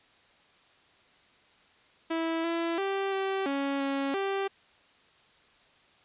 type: tone with pitch steps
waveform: sawtooth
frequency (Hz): 327.6 / 334.8 / 391.1 / 387 / 277.7 / 275.5 / 391.7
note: E4 / E4 / G4 / G4 / C#4 / C#4 / G4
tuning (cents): -11 / +27 / -4 / -22 / +3 / -11 / -1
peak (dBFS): -24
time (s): 2.1-4.48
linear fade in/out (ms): 10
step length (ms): 340
effects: white hiss -61 dBFS RMS until 6.04 s + resampled to 8000 Hz